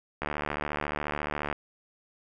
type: click train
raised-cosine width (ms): 0.5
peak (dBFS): -15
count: 98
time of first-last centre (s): 0.22-1.527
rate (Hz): 74.2
effects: none